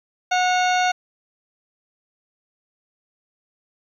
harmonic tone with a mistuned harmonic, 730 Hz, F#5, 24 cents flat, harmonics 1 / 2 / 3 / 4 / 5 / 6 / 8 / 9, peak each -18 / -24 / -28 / -30 / -32 / -34 / -36 / -37 dBFS, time 0.31-0.92 s, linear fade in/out 10 ms, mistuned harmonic 4, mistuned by -84 cents, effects 9-bit

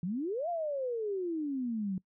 sine exponential two-way sweep, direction up then down, 163.5 to 710 to 181.9 Hz, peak -31 dBFS, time 0.03-1.98 s, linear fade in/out 2 ms, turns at 0.49 s, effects noise-tail reverb RT60 0.1 s tail -23 dB re dry

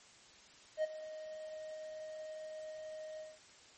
triangle tone with ADSR envelope, 623 Hz, D#5, 2 cents sharp, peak -26 dBFS, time 0.77-3.39 s, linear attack 69 ms, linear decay 16 ms, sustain -16 dB, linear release 190 ms, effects white hiss -60 dBFS RMS until 3.77 s + MP3 32 kbps

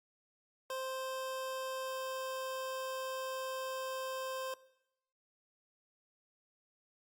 25% pulse tone, 523.3 Hz, C5, in tune, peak -34 dBFS, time 0.7-4.54 s, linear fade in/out 2 ms, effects noise-tail reverb RT60 0.8 s tail -19 dB re dry + Opus 48 kbps

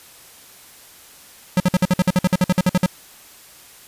square tone bursts, 182.2 Hz, F#3, 26 cents flat, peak -13 dBFS, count 16, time 1.57-2.861 s, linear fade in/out 2 ms, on 31 ms, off 53 ms, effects white hiss -45 dBFS RMS until 3.87 s + resampled to 32000 Hz

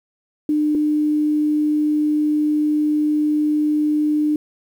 sine tone pair in turn, 301.1 / 301.1 Hz, D4 / D4, +43 / +43 cents, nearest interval unison, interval 0 cents, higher neither, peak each -15 dBFS, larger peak neither, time 0.49-0.75 / 0.75-4.36 s, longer second, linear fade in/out 2 ms, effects 8-bit

